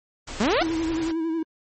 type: band-stop noise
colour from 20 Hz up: pink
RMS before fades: -35 dBFS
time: 0.27-1.12 s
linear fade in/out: 10 ms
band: 140 to 230 Hz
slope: 96 dB/octave
type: exponential sweep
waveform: sawtooth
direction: up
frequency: 190.3 to 781 Hz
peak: -15 dBFS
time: 0.4-0.63 s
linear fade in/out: 5 ms
type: tone with vibrato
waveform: triangle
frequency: 325.5 Hz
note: E4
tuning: 22 cents flat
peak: -21 dBFS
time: 0.61-1.43 s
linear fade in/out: 5 ms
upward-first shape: sine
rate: 11 Hz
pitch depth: 43 cents each way
effects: MP3 32 kbps